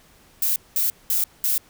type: noise bursts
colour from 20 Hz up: violet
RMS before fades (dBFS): -21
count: 4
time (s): 0.42-1.58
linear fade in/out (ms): 2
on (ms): 140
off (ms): 200
effects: pink hiss -54 dBFS RMS until 1.69 s